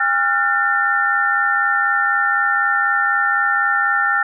sine tone cluster, 805 / 1374 / 1458 / 1795 Hz, G5 / F6 / F#6 / A6, +46 / -29 / -26 / +34 cents, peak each -23 / -18 / -23 / -18 dBFS, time 0-4.23 s, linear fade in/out 5 ms, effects none

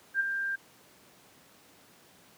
sine tone with ADSR envelope, 1589 Hz, G6, 23 cents sharp, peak -22 dBFS, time 0.14-0.56 s, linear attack 59 ms, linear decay 18 ms, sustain -7 dB, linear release 10 ms, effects pink hiss -58 dBFS RMS until 2.37 s + high-pass 150 Hz 12 dB/octave

